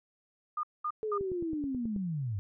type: tone bursts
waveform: sine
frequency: 1217 Hz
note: D#6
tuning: 39 cents flat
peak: -30 dBFS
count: 3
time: 0.57-1.179 s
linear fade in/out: 5 ms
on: 63 ms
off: 210 ms
type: linear sweep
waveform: sine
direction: down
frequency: 440 to 92.5 Hz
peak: -31 dBFS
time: 1.03-2.39 s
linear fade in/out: 0 ms
type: click train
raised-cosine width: 3 ms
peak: -29 dBFS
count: 8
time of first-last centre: 1.21-1.963 s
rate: 9.3 Hz
effects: none